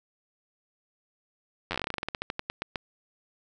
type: slowing click train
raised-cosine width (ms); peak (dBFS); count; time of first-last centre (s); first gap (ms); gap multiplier
0.3; -14; 22; 1.71-2.758; 10; 1.14
effects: none